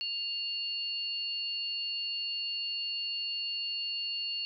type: tone pair together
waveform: sine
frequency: 2800 / 4406 Hz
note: F7 / C#8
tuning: +4 / -11 cents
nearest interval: minor sixth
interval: 785 cents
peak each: -35 / -35 dBFS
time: 0.01-4.45 s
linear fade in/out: 0 ms
effects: none